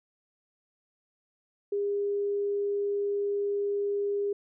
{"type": "tone", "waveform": "sine", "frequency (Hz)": 405.1, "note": "G#4", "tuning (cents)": -43, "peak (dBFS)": -26, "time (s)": [1.72, 4.33], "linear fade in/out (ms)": 5, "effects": []}